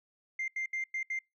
sine tone bursts at uneven times, 2097 Hz, C7, 3 cents sharp, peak -30 dBFS, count 5, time 0.39-0.48 / 0.56-0.66 / 0.73-0.84 / 0.94-1.03 / 1.1-1.19 s, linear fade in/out 5 ms, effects noise-tail reverb RT60 0.2 s tail -26 dB re dry + tanh soft clip ceiling -29 dBFS

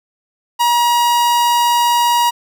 45% pulse tone, 955 Hz, A#5, 42 cents sharp, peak -11 dBFS, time 0.59-2.31 s, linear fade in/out 20 ms, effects none

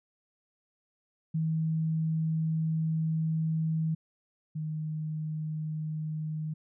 sine tone pair in turn, 159.8 / 155.43 Hz, D#3 / D#3, +47 / -1 cents, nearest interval unison, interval 48 cents, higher first, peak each -26 / -31 dBFS, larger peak first, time 1.34-3.95 / 4.55-6.54 s, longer first, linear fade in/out 10 ms, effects none

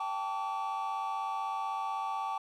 triangle chord, G suspended second, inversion none, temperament equal with one note detuned, 784 / 880 / 1147.2 Hz, G5 / A5 / D6, 0 / 0 / -41 cents, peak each -34 dBFS, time 0-2.38 s, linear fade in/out 5 ms, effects tanh soft clip ceiling -25 dBFS

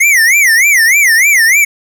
square tone with vibrato, 2051 Hz, C7, 35 cents flat, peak -6 dBFS, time 0-1.65 s, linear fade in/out 10 ms, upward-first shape sine, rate 3.3 Hz, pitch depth 250 cents each way, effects none

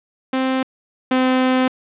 sawtooth tone pair in turn, 261.6 / 257.4 Hz, C4 / C4, 0 / -28 cents, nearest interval unison, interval 28 cents, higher first, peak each -13 / -10 dBFS, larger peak second, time 0.33-0.63 / 1.11-1.68 s, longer second, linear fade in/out 5 ms, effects resampled to 8000 Hz + 8-bit

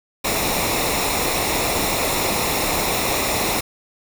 pink noise with comb filter, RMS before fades -21 dBFS, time 0.24-3.61 s, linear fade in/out 10 ms, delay 0.64 ms, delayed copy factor -0.6, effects none

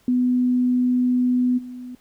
sine tone with level steps, 249.2 Hz, B3, 16 cents sharp, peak -16 / -32 dBFS, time 0.08-1.95 s, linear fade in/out 2 ms, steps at 1.57 s, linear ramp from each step 20 ms, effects pink hiss -59 dBFS RMS until 2 s

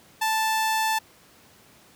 sawtooth tone, 880 Hz, A5, in tune, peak -18 dBFS, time 0.21-0.99 s, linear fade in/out 10 ms, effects pink hiss -54 dBFS RMS until 1.95 s + high-pass 100 Hz 12 dB/octave

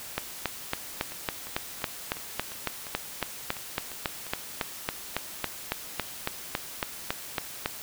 two click trains, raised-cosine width 0.3 ms, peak -24 / -10 dBFS, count 11 / 28, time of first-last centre 1.12-4.617 / 0.18-7.659 s, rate 2.86 / 3.61 Hz, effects white hiss -41 dBFS RMS until 7.82 s

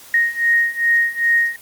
sine beating tone pair, 1864.7 / 1867.2 Hz, A#6 / A#6, 0 / +2 cents, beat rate 2.5 Hz, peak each -18 / -16 dBFS, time 0.14-1.56 s, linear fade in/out 2 ms, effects white hiss -42 dBFS RMS until 1.61 s + Opus 48 kbps

